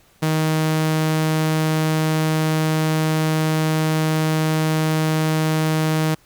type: tone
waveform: sawtooth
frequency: 157.1 Hz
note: D#3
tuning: 17 cents sharp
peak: -13 dBFS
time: 0.22-6.15 s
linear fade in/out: 10 ms
effects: pink hiss -55 dBFS RMS until 6.25 s